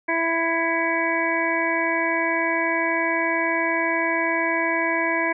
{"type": "harmonic tone with a mistuned harmonic", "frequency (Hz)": 331.4, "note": "E4", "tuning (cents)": 9, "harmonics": [1, 2, 3, 5, 6, 7], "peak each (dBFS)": [-27, -27, -27, -27, -27, -27], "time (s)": [0.08, 5.33], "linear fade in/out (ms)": 10, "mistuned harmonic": 7, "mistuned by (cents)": -39, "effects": []}